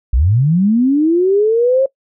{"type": "linear sweep", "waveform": "sine", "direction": "up", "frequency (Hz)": [51.7, 545], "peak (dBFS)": -9, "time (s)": [0.13, 1.86], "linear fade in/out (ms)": 5, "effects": ["noise-tail reverb RT60 0.1 s tail -22 dB re dry"]}